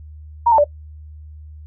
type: tone with pitch steps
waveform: sine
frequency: 942 / 892 / 585 Hz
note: A#5 / A5 / D5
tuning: +18 / +23 / -7 cents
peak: -9 dBFS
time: 0.46-0.643 s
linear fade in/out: 10 ms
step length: 61 ms
effects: noise-tail reverb RT60 0.1 s tail -19 dB re dry + added 76 Hz sine -35 dBFS peak until 1.66 s